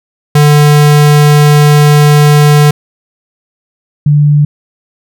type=tone pair in turn; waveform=square / sine; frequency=147.9 / 147.18 Hz; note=D3 / D3; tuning=+13 / +4 cents; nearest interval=unison; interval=9 cents; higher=first; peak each=-3 dBFS; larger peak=neither; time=0.35-2.71 / 4.06-4.45 s; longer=first; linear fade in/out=5 ms; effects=none